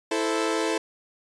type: chord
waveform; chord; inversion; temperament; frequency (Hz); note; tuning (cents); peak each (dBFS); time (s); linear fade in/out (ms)
sawtooth; A minor; second; equal with one note detuned; 329.6 / 440 / 521.1; E4 / A4 / C5; 0 / 0 / -7; -23 / -23 / -27; 0.11-0.78; 5
effects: resampled to 22050 Hz